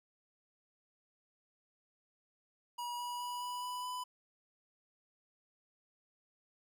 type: tone with pitch steps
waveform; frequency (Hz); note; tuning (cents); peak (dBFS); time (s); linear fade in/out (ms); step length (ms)
square; 964 / 970.7 / 977.5 / 984.3 / 991.1 / 998; B5 / B5 / B5 / B5 / B5 / B5; -42 / -30 / -18 / -6 / +6 / +18; -39; 2.78-4.04; 10; 210
effects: none